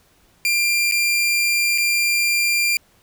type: tone with dropouts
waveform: sawtooth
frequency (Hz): 2384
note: D7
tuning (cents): +25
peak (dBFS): -13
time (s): 0.45-2.77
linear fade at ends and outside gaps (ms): 1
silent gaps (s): 0.913-0.921 / 1.778-1.782
effects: pink hiss -57 dBFS RMS until 3.02 s